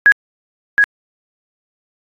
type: tone with echo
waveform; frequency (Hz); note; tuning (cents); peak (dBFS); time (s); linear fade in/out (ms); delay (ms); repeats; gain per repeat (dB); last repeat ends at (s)
sine; 1661.2; G#6; 0; -4; 0.06-0.12; 0; 720; 1; -3; 0.84
effects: AAC 32 kbps